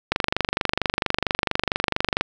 click train, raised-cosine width 0.3 ms, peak -3 dBFS, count 52, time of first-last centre 0.12-2.21 s, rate 24.4 Hz, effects none

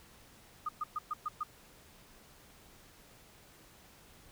sine tone bursts, 1231 Hz, D#6, 19 cents flat, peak -32 dBFS, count 6, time 0.66-1.434 s, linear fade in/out 5 ms, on 29 ms, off 120 ms, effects pink hiss -59 dBFS RMS until 4.31 s

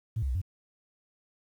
sine tone with pitch steps, 110.6 / 68.5 / 62.2 / 92.1 Hz, A2 / C#2 / B1 / F#2, +9 / -20 / +13 / -7 cents, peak -26 dBFS, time 0.16-0.416 s, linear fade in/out 10 ms, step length 64 ms, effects tanh soft clip ceiling -22 dBFS + 10-bit

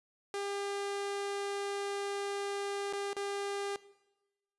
sawtooth tone with dropouts, 400.9 Hz, G4, 39 cents sharp, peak -31 dBFS, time 0.34-3.76 s, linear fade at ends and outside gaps 1 ms, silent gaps 2.927-2.933 / 3.131-3.166 s, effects noise-tail reverb RT60 1.0 s tail -18 dB re dry + resampled to 24000 Hz

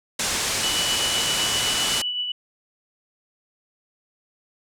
white low-pass noise, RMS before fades -25 dBFS, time 0.19-2.02 s, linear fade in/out 5 ms, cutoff 8700 Hz, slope 24 dB/octave
sine tone with tremolo, 2960 Hz, F#7, in tune, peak -22 dBFS, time 0.63-2.32 s, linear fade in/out 5 ms, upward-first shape triangle, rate 7.8 Hz, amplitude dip 45%
effects none

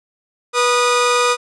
sawtooth tone pair together, 488 / 1230.7 Hz, B4 / D#6, -21 / -19 cents, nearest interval octave + major third, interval 1602 cents, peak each -12 dBFS, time 0.53-1.37 s, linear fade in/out 50 ms, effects resampled to 22050 Hz

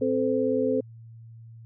sine tone cluster, 261.5 / 436.6 / 515 Hz, C4 / A4 / C5, -1 / -13 / -28 cents, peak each -26 dBFS, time 0.01-0.81 s, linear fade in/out 10 ms, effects added 114 Hz sine -43 dBFS peak until 1.65 s

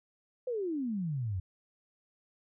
sine exponential sweep, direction down, 520 to 87.31 Hz, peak -31 dBFS, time 0.47-1.4 s, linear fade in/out 5 ms, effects none

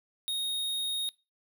square tone, 3729 Hz, A#7, in tune, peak -30 dBFS, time 0.28-1.09 s, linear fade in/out 0 ms, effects noise-tail reverb RT60 0.3 s tail -25 dB re dry

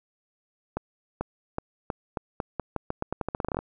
accelerating click train, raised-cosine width 1 ms, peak -14 dBFS, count 21, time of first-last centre 0.77-3.59 s, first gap 440 ms, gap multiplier 0.85, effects none

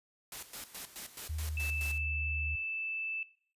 white noise with tremolo, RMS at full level -43 dBFS, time 0.32-1.98 s, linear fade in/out 2 ms, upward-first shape square, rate 4.7 Hz, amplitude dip 75%
sine tone with pitch glide, 77.78 to 75.3 Hz, D#2 to D2, 0 to +44 cents, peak -34 dBFS, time 1.29-2.56 s, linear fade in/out 10 ms, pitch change -56 cents, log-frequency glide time 1.42-1.88 s
sine tone, 2637 Hz, E7, in tune, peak -35 dBFS, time 1.57-3.23 s, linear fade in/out 2 ms
effects noise-tail reverb RT60 0.5 s tail -18 dB re dry + resampled to 32000 Hz

